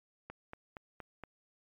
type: click train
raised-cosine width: 0.5 ms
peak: -29 dBFS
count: 5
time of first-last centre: 0.3-1.237 s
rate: 4.27 Hz
effects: MP3 96 kbps